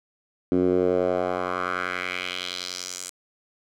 10% pulse tone with band-pass filter sweep, 90.6 Hz, F#2, 36 cents flat, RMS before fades -26 dBFS, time 0.52-3.1 s, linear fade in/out 0 ms, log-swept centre 290 to 7900 Hz, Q 2.4, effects none

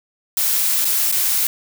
blue noise with dropouts, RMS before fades -18 dBFS, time 0.37-1.47 s, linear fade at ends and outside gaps 2 ms, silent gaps 0.847-0.851 / 1.116-1.123 s, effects none

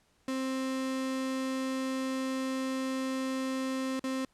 35% pulse tone with dropouts, 263 Hz, C4, 9 cents sharp, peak -29 dBFS, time 0.28-4.25 s, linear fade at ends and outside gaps 2 ms, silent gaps 3.995-4.04 s, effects pink hiss -69 dBFS RMS until 4.33 s + low-pass 10000 Hz 12 dB/octave

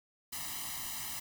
white noise with comb filter, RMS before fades -40 dBFS, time 0.32-1.2 s, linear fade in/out 10 ms, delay 1 ms, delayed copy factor +0.95, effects none

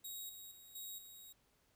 5% pulse tone with level steps, 3798 Hz, A#7, 32 cents sharp, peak -37 / -43 / -49 / -38 / -46 dBFS, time 0.04-1.33 s, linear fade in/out 10 ms, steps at 0.29 / 0.51 / 0.75 / 0.98 s, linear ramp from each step 5 ms, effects pink hiss -75 dBFS RMS until 1.75 s

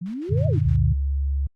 sine exponential two-way sweep, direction up then down, 164.81 to 659.3 to 259.5 Hz, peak -27 dBFS, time 0.01-0.59 s, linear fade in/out 10 ms, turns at 0.47 s
blue noise with tremolo, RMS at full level -35 dBFS, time 0.06-0.76 s, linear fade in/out 0 ms, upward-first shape square, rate 6.4 Hz, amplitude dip 65%
sine chord, Gb augmented, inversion none, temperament equal, 92.5 / 116.54 / 146.83 Hz, Gb2 / Bb2 / D3, 0 / 0 / 0 cents, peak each -22 dBFS, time 0.29-0.94 s, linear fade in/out 20 ms
sine tone, 69.3 Hz, C#2, in tune, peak -20 dBFS, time 0.65-1.47 s, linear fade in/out 5 ms
effects low-pass 2000 Hz 12 dB/octave + Opus 48 kbps

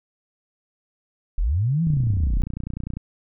sine linear two-way sweep, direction up then down, 31 to 170.7 to 31 Hz, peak -18 dBFS, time 1.38-2.42 s, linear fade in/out 0 ms, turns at 1.83 s
click train, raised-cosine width 5 ms, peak -17 dBFS, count 34, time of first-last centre 1.87-2.97 s, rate 30 Hz
effects none

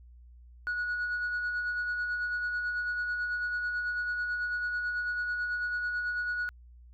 sine tone with tremolo, 1460 Hz, F#6, 24 cents flat, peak -26 dBFS, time 0.67-6.49 s, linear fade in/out 0 ms, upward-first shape sine, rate 9.1 Hz, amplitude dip 40%, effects tanh soft clip ceiling -27 dBFS + added 60 Hz sine -50 dBFS peak until 6.93 s

